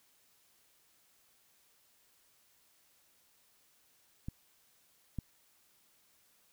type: clicks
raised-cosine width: 5 ms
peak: -26 / -24 dBFS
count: 2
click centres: 4.285 / 5.187 s
effects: white hiss -69 dBFS RMS until 6.52 s